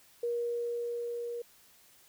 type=tone with level ramp; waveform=sine; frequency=474.6 Hz; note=A#4; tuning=31 cents sharp; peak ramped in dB=-29 to -35 dBFS; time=0.23-1.42 s; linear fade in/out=5 ms; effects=white hiss -61 dBFS RMS until 2.08 s